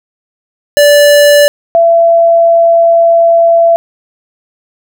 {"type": "tone pair in turn", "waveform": ["square", "sine"], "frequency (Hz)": [582, 672.3], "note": ["D5", "E5"], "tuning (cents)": [-16, 34], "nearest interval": "major second", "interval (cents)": 250, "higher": "second", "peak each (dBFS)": -3, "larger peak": "neither", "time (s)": [[0.77, 1.48], [1.75, 3.76]], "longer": "second", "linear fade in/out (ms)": 0, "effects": []}